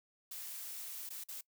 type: noise with dropouts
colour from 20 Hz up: blue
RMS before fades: -45 dBFS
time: 0.31-1.41 s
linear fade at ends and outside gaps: 5 ms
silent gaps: 1.092-1.103 / 1.239-1.286 s
effects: noise-tail reverb RT60 0.1 s tail -22 dB re dry

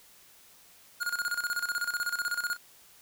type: tone with tremolo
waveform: square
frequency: 1431 Hz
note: F6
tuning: 42 cents sharp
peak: -28 dBFS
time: 1-2.57 s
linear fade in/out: 20 ms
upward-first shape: square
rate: 16 Hz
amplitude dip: 75%
effects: white hiss -57 dBFS RMS until 3.01 s

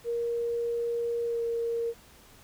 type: tone with pitch glide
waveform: sine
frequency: 470 to 464.9 Hz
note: A#4 to A#4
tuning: +14 to -5 cents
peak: -27 dBFS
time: 0.04-1.94 s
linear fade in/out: 50 ms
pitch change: -19 cents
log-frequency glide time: 1.24-1.42 s
effects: pink hiss -55 dBFS RMS until 2.43 s

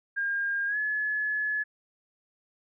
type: tone with pitch glide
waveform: sine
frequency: 1612 to 1707.9 Hz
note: G6 to G#6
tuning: +48 to +48 cents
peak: -26 dBFS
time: 0.16-1.64 s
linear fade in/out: 20 ms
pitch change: +100 cents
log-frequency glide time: 0.67-0.77 s
effects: none

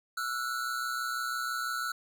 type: tone pair together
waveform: square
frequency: 1334 / 1460 Hz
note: E6 / F#6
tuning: +20 / -24 cents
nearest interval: major second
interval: 156 cents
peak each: -35 / -35 dBFS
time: 0.17-1.92 s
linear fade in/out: 5 ms
effects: none

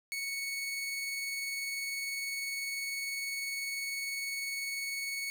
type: tone with tremolo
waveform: sawtooth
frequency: 2217 Hz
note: C#7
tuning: in tune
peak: -30 dBFS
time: 0.12-5.3 s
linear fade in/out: 0 ms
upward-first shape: sine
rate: 20 Hz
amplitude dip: 25%
effects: none

